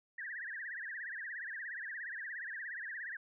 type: tone with vibrato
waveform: sine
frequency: 1760 Hz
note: A6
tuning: in tune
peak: -40 dBFS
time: 0.18-3.17 s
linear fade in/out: 5 ms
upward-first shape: triangle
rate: 17 Hz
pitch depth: 220 cents each way
effects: none